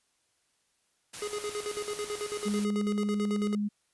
white noise, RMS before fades -41 dBFS, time 1.13-2.65 s, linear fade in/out 10 ms
square tone with tremolo, 416.8 Hz, G#4, 6 cents sharp, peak -32 dBFS, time 1.22-3.55 s, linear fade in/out 2 ms, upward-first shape square, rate 9.1 Hz, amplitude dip 75%
sine tone with pitch glide, 205.9 to 207.1 Hz, G#3 to G#3, -15 to -5 cents, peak -27 dBFS, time 2.45-3.69 s, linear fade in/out 20 ms, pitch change +10 cents, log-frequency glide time 3.45-3.52 s
effects white hiss -73 dBFS RMS until 3.93 s + resampled to 24000 Hz

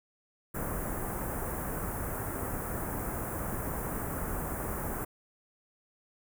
pink band-stop noise, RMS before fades -35 dBFS, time 0.54-5.05 s, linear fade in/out 10 ms, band 1600 to 9700 Hz, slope 24 dB/octave, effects none

